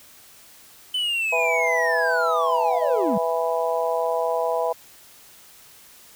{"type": "linear sweep", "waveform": "triangle", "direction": "down", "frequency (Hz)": [3034, 174.7], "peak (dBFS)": -20, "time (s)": [0.94, 3.18], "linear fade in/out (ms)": 5}
{"type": "harmonic tone", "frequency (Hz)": 164.81, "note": "E3", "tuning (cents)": 0, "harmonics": [3, 4, 5, 6], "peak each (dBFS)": [-25, -24, -29, -28], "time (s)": [1.32, 4.73], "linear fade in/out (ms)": 10}
{"effects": ["white hiss -49 dBFS RMS until 6.15 s"]}